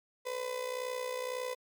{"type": "tone with amplitude modulation", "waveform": "35% pulse", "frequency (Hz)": 503, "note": "B4", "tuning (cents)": 32, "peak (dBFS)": -30, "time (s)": [0.25, 1.55], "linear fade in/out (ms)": 20, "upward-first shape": "sine", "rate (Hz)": 61.9, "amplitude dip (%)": 65, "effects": ["MP3 96 kbps"]}